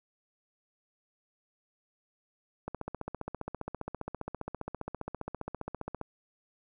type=click train; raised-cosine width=1 ms; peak=-22 dBFS; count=51; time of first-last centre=2.68-6.013 s; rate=15 Hz; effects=none